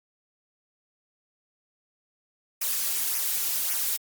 blue noise with flanger, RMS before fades -27 dBFS, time 2.61-3.97 s, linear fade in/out 10 ms, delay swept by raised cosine 0.24 to 4.04 ms, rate 1.8 Hz, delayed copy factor -0.8, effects Opus 48 kbps

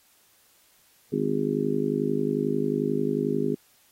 harmonic tone, 51.2 Hz, G#1, 24 cents flat, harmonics 3 / 4 / 5 / 6 / 7 / 8, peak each -32 / -32 / -28 / -34 / -30 / -28 dBFS, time 1.12-3.55 s, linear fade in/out 10 ms, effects white hiss -61 dBFS RMS until 3.91 s + AAC 48 kbps

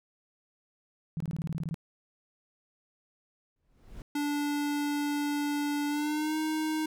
sine tone bursts, 161.2 Hz, E3, 38 cents flat, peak -30 dBFS, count 11, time 1.17-1.743 s, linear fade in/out 0 ms, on 33 ms, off 21 ms
brown noise with exponential growth, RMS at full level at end -40 dBFS, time 3.56-4.02 s, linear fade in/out 1 ms, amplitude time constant 99 ms
square tone with pitch glide, 291.1 to 312 Hz, D4 to D#4, -15 to +5 cents, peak -29 dBFS, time 4.15-6.86 s, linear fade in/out 5 ms, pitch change +120 cents, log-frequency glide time 5.88-6.37 s
effects none

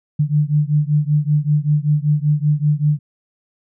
sine beating tone pair, 146.83 / 152.03 Hz, D3 / D#3, 0 / -40 cents, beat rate 5.2 Hz, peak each -16 / -17 dBFS, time 0.19-2.99 s, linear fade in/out 10 ms, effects none

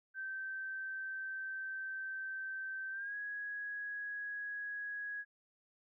sine tone with pitch glide, 1552 to 1663.4 Hz, G6 to G#6, -18 to +2 cents, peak -39 dBFS, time 0.14-5.25 s, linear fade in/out 50 ms, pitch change +120 cents, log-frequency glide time 2.91-3.15 s, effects none

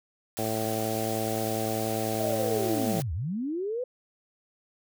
white band-stop noise, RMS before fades -38 dBFS, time 0.37-3.02 s, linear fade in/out 0 ms, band 110 to 470 Hz, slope 48 dB/octave
harmonic tone, 110 Hz, A2, in tune, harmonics 1 / 2 / 3 / 4 / 5 / 6 / 7, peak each -35 / -35 / -35 / -35 / -35 / -35 / -35 dBFS, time 0.38-3.01 s, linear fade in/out 10 ms
sine linear two-way sweep, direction down then up, 659.3 to 70.3 to 515 Hz, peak -28 dBFS, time 2.2-3.84 s, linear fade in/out 5 ms, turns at 3.13 s
effects none

